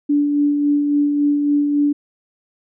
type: tone with tremolo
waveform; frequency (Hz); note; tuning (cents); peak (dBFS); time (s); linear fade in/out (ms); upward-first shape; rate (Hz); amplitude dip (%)
sine; 290.3; D4; -20; -12; 0.09-1.93; 10; sine; 3.6; 35
effects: none